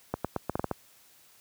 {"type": "clicks", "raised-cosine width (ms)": 1, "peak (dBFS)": -14, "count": 8, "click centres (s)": [0.14, 0.246, 0.363, 0.496, 0.555, 0.595, 0.643, 0.713], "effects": ["white hiss -59 dBFS RMS until 1.4 s", "high-pass 60 Hz 12 dB/octave"]}